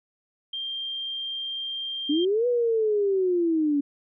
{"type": "tone", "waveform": "sine", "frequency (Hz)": 3182, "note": "G7", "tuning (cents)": 25, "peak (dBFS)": -29, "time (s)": [0.53, 2.25], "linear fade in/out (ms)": 5}
{"type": "linear two-way sweep", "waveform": "sine", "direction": "up then down", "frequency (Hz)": [280, 493.9, 280], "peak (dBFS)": -20, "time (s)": [2.09, 3.81], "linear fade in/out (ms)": 10, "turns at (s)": 2.47}
{"effects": []}